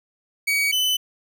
40% pulse tone pair in turn, 2259 / 3015 Hz, C#7 / F#7, +32 / +32 cents, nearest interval perfect fourth, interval 500 cents, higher second, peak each -18 dBFS, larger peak neither, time 0.47-0.72 / 0.72-0.97 s, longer neither, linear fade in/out 10 ms, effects none

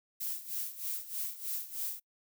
violet noise with tremolo, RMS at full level -35 dBFS, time 0.2-2 s, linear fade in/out 10 ms, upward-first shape sine, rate 3.2 Hz, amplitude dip 80%, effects noise-tail reverb RT60 0.1 s tail -24 dB re dry

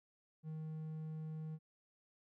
triangle tone, 157 Hz, D#3, 16 cents sharp, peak -40 dBFS, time 0.43-1.59 s, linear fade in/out 50 ms, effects none

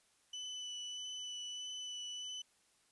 35% pulse tone with vibrato, 2988 Hz, F#7, 16 cents sharp, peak -40 dBFS, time 0.33-2.42 s, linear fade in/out 5 ms, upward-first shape sine, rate 1.6 Hz, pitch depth 13 cents each way, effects white hiss -72 dBFS RMS until 2.91 s + resampled to 24000 Hz

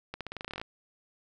accelerating click train, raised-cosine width 0.3 ms, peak -21 dBFS, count 14, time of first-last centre 0.14-0.615 s, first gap 67 ms, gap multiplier 0.89, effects none

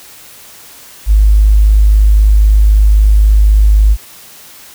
triangle tone with tanh clipping, 51.91 Hz, G#1, in tune, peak -3 dBFS, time 1.06-3.97 s, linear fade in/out 50 ms, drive 3 dB, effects white hiss -36 dBFS RMS until 4.74 s

